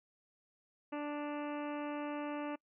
harmonic tone with a mistuned harmonic, 293.7 Hz, D4, in tune, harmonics 1 / 2 / 3 / 4 / 5 / 6 / 7 / 8 / 9 / 10, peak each -39 / -43 / -46 / -49 / -54 / -56 / -57 / -58 / -55 / -61 dBFS, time 0.92-2.56 s, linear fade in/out 10 ms, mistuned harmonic 10, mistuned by -40 cents, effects noise-tail reverb RT60 0.1 s tail -24 dB re dry

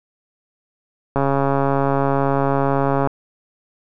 click train, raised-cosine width 1 ms, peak -5 dBFS, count 265, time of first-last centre 1.16-3.073 s, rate 138 Hz, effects none

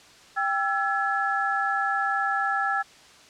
sine tone cluster, 790 / 1338 / 1699 Hz, G5 / E6 / G#6, +13 / +25 / +39 cents, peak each -27 dBFS, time 0.36-2.83 s, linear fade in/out 20 ms, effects white hiss -51 dBFS RMS until 3.29 s + low-pass 6000 Hz 12 dB/octave

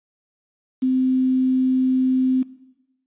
sine tone with quantisation, 258.6 Hz, C4, 20 cents flat, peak -16 dBFS, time 0.82-2.43 s, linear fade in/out 10 ms, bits 7, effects noise-tail reverb RT60 1.0 s tail -18 dB re dry + resampled to 8000 Hz

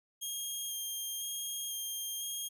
10% pulse tone with vibrato, 3225 Hz, G7, 48 cents sharp, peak -29 dBFS, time 0.21-2.49 s, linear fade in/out 20 ms, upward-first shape square, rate 1 Hz, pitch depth 11 cents each way, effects none

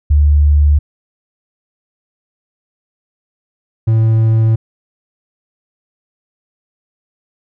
sine / triangle tone pair in turn, 73.42 / 111.64 Hz, D2 / A2, 0 / +26 cents, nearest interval perfect fifth, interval 726 cents, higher second, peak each -6 dBFS, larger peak neither, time 0.1-0.79 / 3.87-4.56 s, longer neither, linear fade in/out 10 ms, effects none

